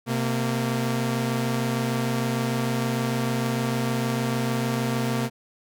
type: tone pair together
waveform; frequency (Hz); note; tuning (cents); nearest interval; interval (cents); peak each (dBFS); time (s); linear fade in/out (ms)
sawtooth; 128.3 / 230; C3 / A#3; -34 / -23; minor seventh; 1011; -22; 0.06-5.3; 50
effects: none